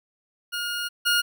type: tone pair in turn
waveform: 20% pulse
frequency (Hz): 1428 / 1428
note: F6 / F6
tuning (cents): +38 / +38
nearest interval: unison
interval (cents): 0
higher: neither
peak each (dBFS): -22 / -14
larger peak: second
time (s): 0.52-0.89 / 1.05-1.22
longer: first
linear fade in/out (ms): 20
effects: none